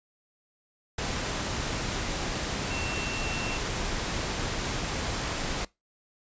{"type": "tone in noise", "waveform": "sine", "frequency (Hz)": 2700, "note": "E7", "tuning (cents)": 41, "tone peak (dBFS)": -36, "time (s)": [2.7, 3.57], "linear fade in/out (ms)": 5, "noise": "pink", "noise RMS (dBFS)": -31, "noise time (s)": [0.98, 5.65], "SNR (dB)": -8, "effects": ["noise-tail reverb RT60 0.2 s tail -22 dB re dry", "resampled to 16000 Hz"]}